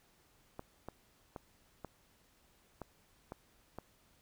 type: clicks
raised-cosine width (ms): 1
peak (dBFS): -29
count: 7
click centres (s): 0.594 / 0.886 / 1.362 / 1.847 / 2.817 / 3.321 / 3.786
effects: pink hiss -69 dBFS RMS until 4.21 s